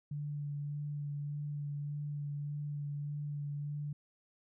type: tone with vibrato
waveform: sine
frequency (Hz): 145.7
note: D3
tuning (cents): -13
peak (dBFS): -36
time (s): 0.11-3.93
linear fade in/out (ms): 5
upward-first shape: sine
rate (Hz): 1.7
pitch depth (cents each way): 15
effects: none